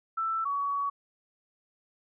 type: tone pair in turn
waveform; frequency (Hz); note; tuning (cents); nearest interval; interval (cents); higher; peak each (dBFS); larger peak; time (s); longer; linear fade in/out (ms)
sine; 1328 / 1127.7; E6 / C#6; +12 / +29; minor third; 283; first; -27; neither; 0.17-0.45 / 0.45-0.9; second; 10
effects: none